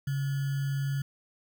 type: tone with sample-and-hold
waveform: sine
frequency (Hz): 138.4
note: C#3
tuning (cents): -2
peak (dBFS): -27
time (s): 0.07-1.02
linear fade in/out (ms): 5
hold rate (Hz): 1575
effects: none